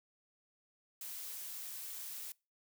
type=noise; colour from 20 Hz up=blue; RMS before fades=-45 dBFS; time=1.01-2.32 s; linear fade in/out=2 ms; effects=noise-tail reverb RT60 0.3 s tail -25 dB re dry